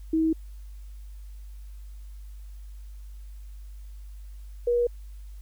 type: tone pair in turn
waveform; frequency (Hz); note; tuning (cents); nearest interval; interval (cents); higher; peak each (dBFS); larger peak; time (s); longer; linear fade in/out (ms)
sine; 320.4 / 480.1; E4 / B4; -49 / -49; perfect fifth; 700; second; -20; neither; 0.13-0.33 / 4.67-4.87; neither; 5
effects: added 50 Hz sine -39 dBFS peak until 5.41 s + white hiss -63 dBFS RMS until 5.41 s